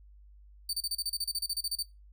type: tone bursts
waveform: sawtooth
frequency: 4586 Hz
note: D8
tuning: 42 cents flat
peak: -27 dBFS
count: 16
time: 0.69-1.827 s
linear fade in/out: 5 ms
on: 42 ms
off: 31 ms
effects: noise-tail reverb RT60 0.2 s tail -17 dB re dry + added 50 Hz sine -52 dBFS peak until 2.12 s